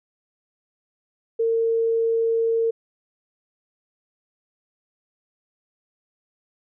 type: tone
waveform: sine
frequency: 455.8 Hz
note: A#4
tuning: 39 cents flat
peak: -18 dBFS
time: 1.39-2.71 s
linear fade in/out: 10 ms
effects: none